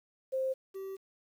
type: tone pair in turn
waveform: sine / triangle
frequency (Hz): 526 / 385.7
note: C5 / G4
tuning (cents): +9 / -28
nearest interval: perfect fourth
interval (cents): 537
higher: first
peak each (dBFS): -29 / -36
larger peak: first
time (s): 0.32-0.54 / 0.74-0.97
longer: second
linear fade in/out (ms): 20
effects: 10-bit